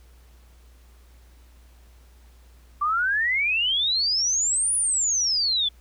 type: exponential two-way sweep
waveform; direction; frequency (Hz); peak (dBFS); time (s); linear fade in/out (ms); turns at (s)
sine; up then down; 1154 to 9956 to 3405; -20; 2.81-5.69; 10; 4.75
effects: added 60 Hz sine -49 dBFS peak until 5.8 s + pink hiss -60 dBFS RMS until 5.8 s